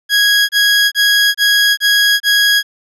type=tone bursts; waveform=20% pulse; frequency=1655 Hz; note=G#6; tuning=6 cents flat; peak=-4 dBFS; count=6; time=0.09-2.63 s; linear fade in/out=50 ms; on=400 ms; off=28 ms; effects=low-pass 12000 Hz 12 dB/octave